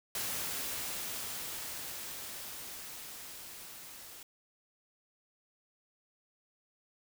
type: noise with level ramp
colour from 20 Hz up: white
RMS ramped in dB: -36 to -50 dBFS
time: 0.15-4.23 s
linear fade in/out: 2 ms
effects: none